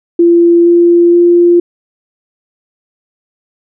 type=tone with pitch steps; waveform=sine; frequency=342.1 / 344.7 / 347.3 Hz; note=F4 / F4 / F4; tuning=-36 / -23 / -10 cents; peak=-3 dBFS; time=0.19-1.6 s; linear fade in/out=5 ms; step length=470 ms; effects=none